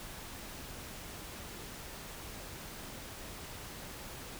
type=silence; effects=pink hiss -46 dBFS RMS until 4.39 s